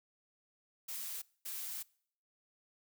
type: noise bursts at uneven times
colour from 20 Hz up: blue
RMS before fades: -42 dBFS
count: 2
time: 0.88-1.22 / 1.45-1.83 s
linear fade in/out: 10 ms
effects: noise-tail reverb RT60 0.6 s tail -24 dB re dry